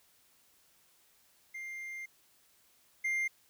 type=tone pair in turn; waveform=triangle; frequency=2100 / 2100 Hz; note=C7 / C7; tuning=+6 / +6 cents; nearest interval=unison; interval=0 cents; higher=neither; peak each=-38 / -28 dBFS; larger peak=second; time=1.54-2.06 / 3.04-3.28 s; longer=first; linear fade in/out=10 ms; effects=white hiss -67 dBFS RMS until 3.49 s